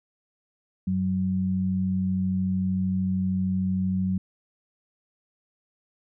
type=tone pair together; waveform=sine; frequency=94 / 187.13 Hz; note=F#2 / F#3; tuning=+28 / +20 cents; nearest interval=octave; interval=1192 cents; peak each=-30 / -23 dBFS; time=0.87-4.18 s; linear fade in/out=5 ms; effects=none